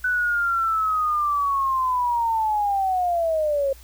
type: linear sweep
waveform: sine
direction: down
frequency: 1500 to 537 Hz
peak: -19 dBFS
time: 0.04-3.73 s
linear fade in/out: 5 ms
effects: added 60 Hz sine -44 dBFS peak until 3.83 s + white hiss -51 dBFS RMS until 3.83 s